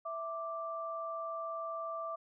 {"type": "tone pair together", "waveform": "sine", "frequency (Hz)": [658.3, 1174.7], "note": ["E5", "D6"], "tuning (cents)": [-3, 0], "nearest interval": "minor seventh", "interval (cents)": 1003, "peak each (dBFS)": [-40, -39], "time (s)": [0.05, 2.16], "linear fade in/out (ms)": 10, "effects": []}